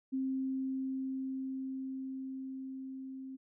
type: tone with level ramp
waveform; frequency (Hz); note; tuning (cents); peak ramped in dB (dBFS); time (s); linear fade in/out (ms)
sine; 264.5; C4; +19; -31 to -42; 0.12-3.37; 20
effects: none